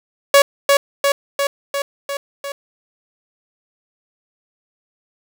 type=tone with echo; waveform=sawtooth; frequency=561 Hz; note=C#5; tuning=21 cents sharp; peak=-3 dBFS; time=0.34-0.42 s; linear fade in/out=2 ms; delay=350 ms; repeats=6; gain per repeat=-3 dB; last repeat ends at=2.52 s; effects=none